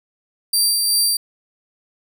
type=tone with tremolo; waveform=20% pulse; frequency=4699 Hz; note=D8; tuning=in tune; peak=-8 dBFS; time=0.53-1.17 s; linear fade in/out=5 ms; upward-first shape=sine; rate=2.7 Hz; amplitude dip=30%; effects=none